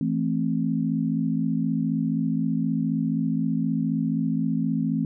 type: chord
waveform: sine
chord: A minor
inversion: second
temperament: just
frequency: 165 / 220 / 264 Hz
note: E3 / A3 / C4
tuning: +2 / 0 / +16 cents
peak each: -26 dBFS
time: 0.01-5.05 s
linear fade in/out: 2 ms
effects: none